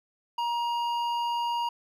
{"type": "tone with hard clipping", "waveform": "sine", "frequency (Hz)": 946, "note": "A#5", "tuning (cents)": 25, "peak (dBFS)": -28, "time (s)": [0.38, 1.69], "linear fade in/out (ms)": 5, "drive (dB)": 9, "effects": []}